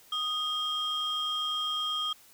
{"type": "tone pair together", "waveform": "sine", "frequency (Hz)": [1244.5, 3224], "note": ["D#6", "G7"], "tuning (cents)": [0, 48], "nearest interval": "octave + major third", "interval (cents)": 1648, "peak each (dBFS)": [-32, -28], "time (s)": [0.12, 2.13], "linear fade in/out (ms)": 5, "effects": ["tanh soft clip ceiling -25 dBFS", "white hiss -57 dBFS RMS until 2.33 s"]}